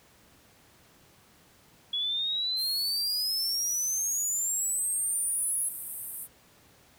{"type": "exponential sweep", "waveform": "sine", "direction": "up", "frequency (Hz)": [3360, 10700], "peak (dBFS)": -27, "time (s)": [1.93, 5.69], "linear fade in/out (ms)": 5}
{"type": "band-pass noise", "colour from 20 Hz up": "white", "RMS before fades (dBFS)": -39, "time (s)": [2.56, 6.28], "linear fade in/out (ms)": 50, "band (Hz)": [8400, 15000], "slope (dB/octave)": 96}
{"effects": ["pink hiss -59 dBFS RMS until 6.98 s", "high-pass 60 Hz 12 dB/octave"]}